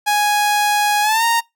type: tone with pitch glide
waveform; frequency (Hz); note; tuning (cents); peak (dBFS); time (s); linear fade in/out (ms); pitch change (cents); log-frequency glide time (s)
sawtooth; 830.6 to 926.9; G#5 to A#5; 0 to -10; -10; 0.06-1.41; 20; +190; 1.02-1.24
effects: noise-tail reverb RT60 0.2 s tail -24 dB re dry